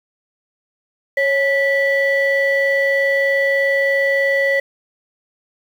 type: tone pair together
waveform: sine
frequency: 550.8 / 1963 Hz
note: C#5 / B6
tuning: -11 / -11 cents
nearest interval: octave + minor seventh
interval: 2200 cents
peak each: -15 dBFS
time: 1.17-4.6 s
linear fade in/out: 5 ms
effects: tanh soft clip ceiling -9 dBFS + 7-bit